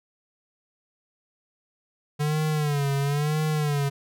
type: tone with vibrato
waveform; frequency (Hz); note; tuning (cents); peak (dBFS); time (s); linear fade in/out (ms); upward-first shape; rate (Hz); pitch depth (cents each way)
square; 146.83; D3; 0; -23; 2.19-3.9; 20; sine; 1; 95
effects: none